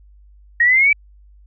sine exponential sweep, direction up, 1864.7 to 2327 Hz, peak -10 dBFS, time 0.6-0.93 s, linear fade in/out 5 ms, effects added 50 Hz sine -44 dBFS peak until 1.46 s

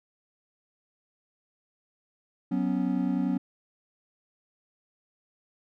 triangle chord, F# suspended fourth, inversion none, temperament equal, 185 / 246.9 / 277.2 Hz, F#3 / B3 / C#4, 0 / 0 / 0 cents, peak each -27 dBFS, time 2.51-3.38 s, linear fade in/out 10 ms, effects none

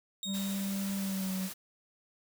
30% pulse tone with exponential decay, 3729 Hz, A#7, in tune, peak -32 dBFS, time 0.23-1.15 s, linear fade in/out 1 ms, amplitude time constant 200 ms
triangle tone with pitch glide, 196.4 to 188.4 Hz, G3 to F#3, +4 to +32 cents, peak -30 dBFS, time 0.25-1.5 s, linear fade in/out 50 ms, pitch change -72 cents, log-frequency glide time 0.97-1.34 s
white noise, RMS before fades -42 dBFS, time 0.33-1.54 s, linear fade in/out 20 ms
effects none

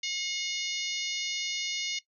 harmonic tone, 721 Hz, F#5, 45 cents flat, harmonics 3 / 4 / 5 / 6 / 7 / 8 / 9, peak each -36 / -37 / -38 / -39 / -39 / -40 / -41 dBFS, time 0.03-1.99 s, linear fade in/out 5 ms, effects noise-tail reverb RT60 0.1 s tail -17 dB re dry

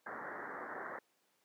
white low-pass noise, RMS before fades -44 dBFS, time 0.06-0.99 s, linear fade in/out 5 ms, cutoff 1900 Hz, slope 96 dB/octave, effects pink hiss -75 dBFS RMS until 1.44 s + high-pass 300 Hz 12 dB/octave

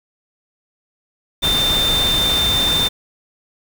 sine tone in noise, 3587 Hz, A7, 33 cents sharp, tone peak -15 dBFS, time 1.42-2.89 s, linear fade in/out 20 ms, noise pink, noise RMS -22 dBFS, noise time 1.42-2.89 s, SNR +4 dB, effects none

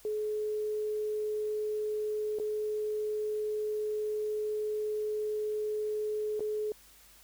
sine tone with dropouts, 425.7 Hz, G#4, 43 cents sharp, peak -30 dBFS, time 0.05-6.72 s, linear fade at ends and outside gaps 1 ms, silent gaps 2.387-2.398 / 6.395-6.405 s, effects added 50 Hz sine -65 dBFS peak until 7.23 s + white hiss -58 dBFS RMS until 7.23 s

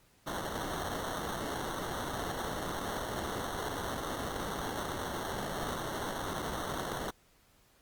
blue noise with sample-and-hold, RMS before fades -37 dBFS, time 0.26-7.11 s, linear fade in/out 10 ms, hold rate 2450 Hz, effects pink hiss -66 dBFS RMS until 7.81 s + Opus 48 kbps

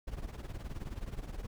brown noise with tremolo, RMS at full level -37 dBFS, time 0.07-1.47 s, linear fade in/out 10 ms, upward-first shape triangle, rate 19 Hz, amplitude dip 85%, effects none

